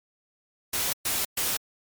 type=noise bursts; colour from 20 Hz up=white; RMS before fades=-27 dBFS; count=3; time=0.73-1.57 s; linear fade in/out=5 ms; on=200 ms; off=120 ms; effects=MP3 96 kbps